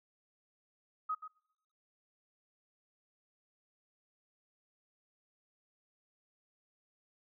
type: tone with echo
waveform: sine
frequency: 1261 Hz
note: D#6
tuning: 23 cents sharp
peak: -32 dBFS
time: 1.09-1.15 s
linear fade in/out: 10 ms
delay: 130 ms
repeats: 1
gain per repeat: -11 dB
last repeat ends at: 1.28 s
effects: noise-tail reverb RT60 0.9 s tail -26 dB re dry